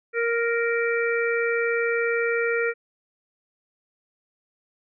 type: harmonic tone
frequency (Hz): 466.3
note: A#4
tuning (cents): +1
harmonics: 1 / 3 / 4 / 5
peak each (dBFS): -23 / -28 / -29 / -30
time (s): 0.13-2.74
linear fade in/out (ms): 50
effects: none